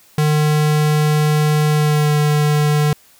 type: tone with pitch glide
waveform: square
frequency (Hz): 151.4 to 149.32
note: D#3 to D3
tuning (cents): -47 to +29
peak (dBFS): -13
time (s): 0.18-2.93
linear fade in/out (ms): 2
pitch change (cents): -24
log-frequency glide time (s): 1.69-2.15
effects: white hiss -50 dBFS RMS until 3.19 s